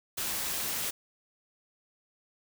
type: noise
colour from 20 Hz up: white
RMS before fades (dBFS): -33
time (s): 0.17-0.91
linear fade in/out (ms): 10
effects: none